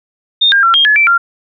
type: tone with pitch steps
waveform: sine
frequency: 3655 / 1607 / 1358 / 3224 / 1707 / 2334 / 1386 Hz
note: A#7 / G6 / F6 / G7 / G#6 / D7 / F6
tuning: -35 / +43 / -49 / +48 / +47 / -11 / -14 cents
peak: -6 dBFS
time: 0.41-1.18 s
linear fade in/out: 10 ms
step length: 110 ms
effects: none